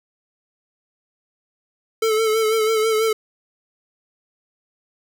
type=tone with vibrato; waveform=square; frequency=440 Hz; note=A4; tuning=in tune; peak=-17 dBFS; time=2.02-3.13 s; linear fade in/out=5 ms; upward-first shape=sine; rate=6.1 Hz; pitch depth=40 cents each way; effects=none